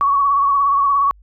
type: tone with vibrato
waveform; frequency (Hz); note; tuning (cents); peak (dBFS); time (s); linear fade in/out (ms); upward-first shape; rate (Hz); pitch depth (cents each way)
sine; 1120; C#6; +18; -12; 0.01-1.11; 0; triangle; 17; 48
effects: added 50 Hz sine -44 dBFS peak until 1.22 s